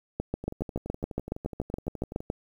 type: two click trains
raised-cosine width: 2 ms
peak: -24 / -15 dBFS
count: 22 / 16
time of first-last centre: 0.44-2.205 / 0.2-2.301 s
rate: 11.9 / 7.14 Hz
effects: 9-bit